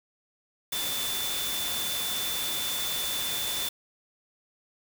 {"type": "tone in noise", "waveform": "sine", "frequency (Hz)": 3520, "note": "A7", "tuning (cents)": 0, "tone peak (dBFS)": -32, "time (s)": [0.72, 3.69], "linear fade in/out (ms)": 5, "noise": "white", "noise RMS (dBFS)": -32, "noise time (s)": [0.72, 3.69], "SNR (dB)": -3, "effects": []}